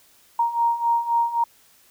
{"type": "beating tone pair", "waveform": "sine", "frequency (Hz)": [932.3, 936.1], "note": ["A#5", "A#5"], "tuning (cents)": [0, 7], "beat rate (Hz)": 3.8, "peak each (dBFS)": [-24, -20], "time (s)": [0.39, 1.44], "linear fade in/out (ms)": 5, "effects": ["white hiss -56 dBFS RMS until 1.9 s"]}